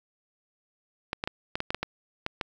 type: clicks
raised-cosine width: 0.3 ms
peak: -13 dBFS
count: 10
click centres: 1.131 / 1.239 / 1.275 / 1.555 / 1.604 / 1.705 / 1.746 / 1.83 / 2.264 / 2.412 s
effects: 8-bit